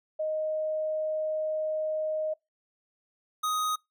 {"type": "tone pair in turn", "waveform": ["sine", "square"], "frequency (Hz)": [622.3, 1251.1], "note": ["D#5", "D#6"], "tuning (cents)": [0, 9], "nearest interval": "octave", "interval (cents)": 1209, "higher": "second", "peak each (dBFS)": -27, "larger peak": "neither", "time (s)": [[0.19, 2.34], [3.43, 3.76]], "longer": "first", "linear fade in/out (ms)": 10, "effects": ["noise-tail reverb RT60 0.2 s tail -26 dB re dry"]}